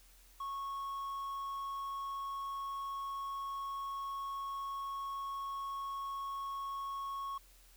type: tone with quantisation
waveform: triangle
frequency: 1101 Hz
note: C#6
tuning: 12 cents flat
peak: -36 dBFS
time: 0.4-7.38 s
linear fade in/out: 5 ms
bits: 11
effects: added 42 Hz sine -61 dBFS peak until 7.76 s + white hiss -64 dBFS RMS until 7.76 s